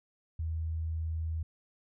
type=tone; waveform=sine; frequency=80.6 Hz; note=E2; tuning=38 cents flat; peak=-31 dBFS; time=0.39-1.43 s; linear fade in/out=5 ms; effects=none